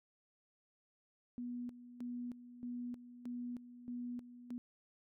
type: tone with tremolo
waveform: sine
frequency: 243.6 Hz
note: B3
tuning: 24 cents flat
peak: -40 dBFS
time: 1.38-4.58 s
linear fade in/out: 0 ms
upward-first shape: square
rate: 1.6 Hz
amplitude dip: 75%
effects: none